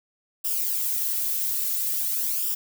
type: noise with flanger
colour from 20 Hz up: violet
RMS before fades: -26 dBFS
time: 0.44-2.55 s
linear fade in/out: 10 ms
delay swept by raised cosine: 0.47 to 2.97 ms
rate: 0.49 Hz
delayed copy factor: -0.75
effects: none